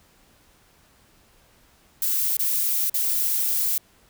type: noise with dropouts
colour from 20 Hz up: violet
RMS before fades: -23 dBFS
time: 2.02-3.78 s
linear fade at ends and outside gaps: 2 ms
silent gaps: 2.369-2.393 / 2.897-2.942 s
effects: pink hiss -58 dBFS RMS until 4.09 s